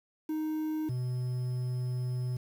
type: tone pair in turn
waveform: triangle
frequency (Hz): 311.1 / 125.26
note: D#4 / B2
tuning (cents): 0 / +25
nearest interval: octave + major third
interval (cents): 1575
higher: first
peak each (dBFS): -28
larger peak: neither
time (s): 0.29-0.89 / 0.89-2.37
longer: second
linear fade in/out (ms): 5
effects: 9-bit